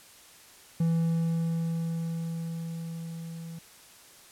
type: tone with level ramp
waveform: triangle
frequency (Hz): 165.5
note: E3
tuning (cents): +7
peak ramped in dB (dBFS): -20 to -36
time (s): 0.8-3.59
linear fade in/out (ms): 5
effects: white hiss -53 dBFS RMS until 4.31 s + low-pass 12000 Hz 12 dB/octave